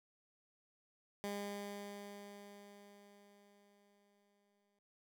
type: tone with exponential decay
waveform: 15% pulse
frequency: 202.8 Hz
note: G#3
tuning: 41 cents flat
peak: -33 dBFS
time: 1.24-4.79 s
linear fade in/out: 0 ms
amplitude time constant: 770 ms
effects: none